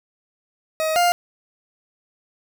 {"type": "tone pair in turn", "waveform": "40% pulse", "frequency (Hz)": [632, 702.1], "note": ["D#5", "F5"], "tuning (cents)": [27, 9], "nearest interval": "major second", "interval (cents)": 182, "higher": "second", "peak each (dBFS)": [-19, -14], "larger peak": "second", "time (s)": [[0.8, 0.96], [0.96, 1.12]], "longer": "neither", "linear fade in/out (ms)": 0, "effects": []}